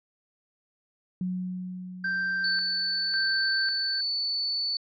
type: tone with exponential decay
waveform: sine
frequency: 182.9 Hz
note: F#3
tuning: 20 cents flat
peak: -26 dBFS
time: 1.21-3.88 s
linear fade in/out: 2 ms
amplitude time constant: 580 ms
type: tone with tremolo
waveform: triangle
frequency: 1568 Hz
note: G6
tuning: in tune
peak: -24 dBFS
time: 2.04-4.01 s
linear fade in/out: 5 ms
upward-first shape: square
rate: 0.91 Hz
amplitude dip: 60%
type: tone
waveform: sine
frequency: 4478 Hz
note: C#8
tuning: 17 cents sharp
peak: -26 dBFS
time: 2.44-4.77 s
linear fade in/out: 2 ms
effects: resampled to 16000 Hz